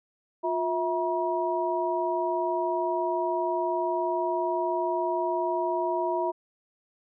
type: tone cluster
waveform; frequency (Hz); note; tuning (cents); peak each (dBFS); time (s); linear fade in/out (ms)
sine; 355.3 / 653 / 957; F4 / E5 / A#5; +30 / -17 / +45; -29; 0.43-6.32; 20
effects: none